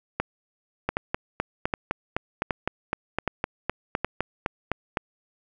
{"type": "two click trains", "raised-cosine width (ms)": 0.5, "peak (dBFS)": [-9, -9], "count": [17, 6], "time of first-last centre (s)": [[0.89, 4.972], [0.2, 4.046]], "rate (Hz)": [3.92, 1.3], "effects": []}